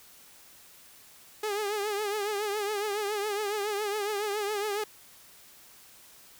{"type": "tone with vibrato", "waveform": "sawtooth", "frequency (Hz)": 414.5, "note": "G#4", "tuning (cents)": -3, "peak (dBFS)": -25, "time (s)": [1.43, 4.84], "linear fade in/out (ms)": 5, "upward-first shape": "triangle", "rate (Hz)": 7.2, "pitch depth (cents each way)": 90, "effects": ["white hiss -54 dBFS RMS until 6.39 s"]}